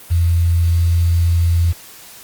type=tone with quantisation; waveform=sine; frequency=84.9 Hz; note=F2; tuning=48 cents flat; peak=-11 dBFS; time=0.1-1.73 s; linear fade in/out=20 ms; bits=6; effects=white hiss -39 dBFS RMS until 2.23 s + Opus 32 kbps